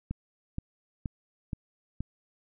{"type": "click train", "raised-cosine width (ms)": 5, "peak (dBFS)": -20, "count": 5, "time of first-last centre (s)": [0.11, 2.006], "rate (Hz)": 2.11, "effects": []}